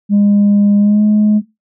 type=tone with pitch glide; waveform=sine; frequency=203.9 to 211.2 Hz; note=G#3 to G#3; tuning=-32 to +29 cents; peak=-5 dBFS; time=0.09-1.42 s; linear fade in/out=50 ms; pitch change=+61 cents; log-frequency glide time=0.78-1.03 s; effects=noise-tail reverb RT60 0.2 s tail -19 dB re dry + tanh soft clip ceiling -5 dBFS